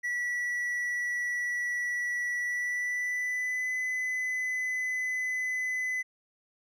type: tone with pitch glide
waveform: triangle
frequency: 1947 to 2013 Hz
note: B6 to B6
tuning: -25 to +33 cents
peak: -27 dBFS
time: 0.03-6.03 s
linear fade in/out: 20 ms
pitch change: +58 cents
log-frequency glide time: 2.4-3.73 s
effects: none

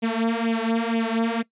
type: tone with flanger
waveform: sawtooth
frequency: 228.1 Hz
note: A#3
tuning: 37 cents flat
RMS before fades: -23 dBFS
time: 0.02-1.43 s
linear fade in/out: 20 ms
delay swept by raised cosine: 0.33 to 4.23 ms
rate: 2.1 Hz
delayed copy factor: +0.75
effects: noise-tail reverb RT60 0.1 s tail -20 dB re dry + resampled to 8000 Hz

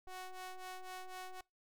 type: ring-modulated tone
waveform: sawtooth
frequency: 370 Hz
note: F#4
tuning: in tune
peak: -38 dBFS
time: 0.07-1.41 s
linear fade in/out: 5 ms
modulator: 372 Hz
effects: noise-tail reverb RT60 0.2 s tail -24 dB re dry

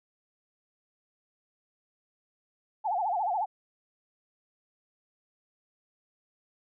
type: tone with vibrato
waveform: sine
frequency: 784 Hz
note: G5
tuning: in tune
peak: -26 dBFS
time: 2.84-3.46 s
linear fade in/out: 20 ms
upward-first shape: sine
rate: 14 Hz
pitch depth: 210 cents each way
effects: none

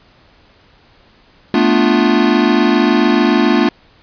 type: chord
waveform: square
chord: B half-diminished seventh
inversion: third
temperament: equal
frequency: 220 / 246.9 / 293.7 / 349.2 Hz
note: A3 / B3 / D4 / F4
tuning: 0 / 0 / 0 / 0 cents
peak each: -16 dBFS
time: 1.54-3.69 s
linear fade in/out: 2 ms
effects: pink hiss -49 dBFS RMS until 4.02 s + resampled to 11025 Hz

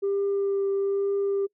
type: tone with vibrato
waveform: sine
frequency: 396.3 Hz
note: G4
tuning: 19 cents sharp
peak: -21 dBFS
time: 0.02-1.47 s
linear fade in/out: 20 ms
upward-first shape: triangle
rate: 1.1 Hz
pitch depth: 12 cents each way
effects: noise-tail reverb RT60 0.1 s tail -24 dB re dry + tanh soft clip ceiling -20 dBFS

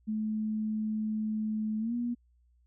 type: tone with pitch glide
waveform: sine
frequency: 216 to 239.7 Hz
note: A3 to A#3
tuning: -32 to +48 cents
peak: -29 dBFS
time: 0.07-2.15 s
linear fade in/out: 20 ms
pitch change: +180 cents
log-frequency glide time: 1.79-1.94 s
effects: added 60 Hz sine -63 dBFS peak until 2.66 s

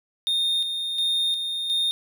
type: tone with tremolo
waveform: triangle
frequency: 3664 Hz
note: A#7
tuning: 31 cents flat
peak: -19 dBFS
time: 0.27-1.91 s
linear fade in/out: 0 ms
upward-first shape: square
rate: 1.4 Hz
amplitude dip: 45%
effects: none

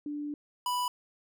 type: tone pair in turn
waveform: sine / square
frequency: 293.7 / 987.9 Hz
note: D4 / B5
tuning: 0 / 0 cents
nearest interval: octave + major sixth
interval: 2100 cents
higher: second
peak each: -33 / -29 dBFS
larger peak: second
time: 0.06-0.34 / 0.66-0.88 s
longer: first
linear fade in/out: 2 ms
effects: none

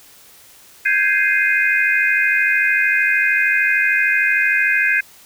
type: chord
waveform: sine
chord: Ab major seventh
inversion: third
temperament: equal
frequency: 1568 / 1661.2 / 2093 / 2489 Hz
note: G6 / Ab6 / C7 / Eb7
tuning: 0 / 0 / 0 / 0 cents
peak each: -19 dBFS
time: 0.85-5.01 s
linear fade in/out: 10 ms
effects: white hiss -46 dBFS RMS until 5.25 s

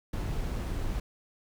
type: noise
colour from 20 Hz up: brown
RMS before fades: -32 dBFS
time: 0.13-1 s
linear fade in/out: 5 ms
effects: none

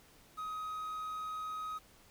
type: tone with quantisation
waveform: triangle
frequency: 1262 Hz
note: D#6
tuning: 24 cents sharp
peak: -36 dBFS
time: 0.37-1.79 s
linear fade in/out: 20 ms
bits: 10
effects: pink hiss -62 dBFS RMS until 2.1 s

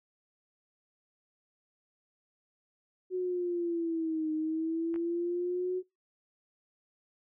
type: linear two-way sweep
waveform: sine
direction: down then up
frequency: 370 to 310 to 370 Hz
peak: -29 dBFS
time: 3.1-5.83 s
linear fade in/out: 50 ms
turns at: 4.32 s
type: clicks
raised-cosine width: 0.5 ms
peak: -34 dBFS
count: 2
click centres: 4.942 / 4.96 s
effects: noise-tail reverb RT60 0.2 s tail -24 dB re dry

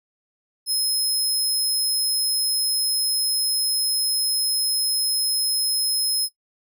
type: tone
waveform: 25% pulse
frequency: 5140 Hz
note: E8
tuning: 45 cents flat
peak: -15 dBFS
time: 0.66-6.29 s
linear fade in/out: 50 ms
effects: noise-tail reverb RT60 0.1 s tail -19 dB re dry

